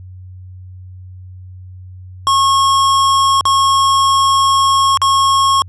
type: tone with dropouts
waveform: square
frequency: 1090 Hz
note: C#6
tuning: 29 cents flat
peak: -10 dBFS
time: 2.27-5.62 s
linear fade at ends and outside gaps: 0 ms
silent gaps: 3.409-3.454 / 4.973-5.017 s
effects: added 92 Hz sine -31 dBFS peak until 5.68 s + resampled to 22050 Hz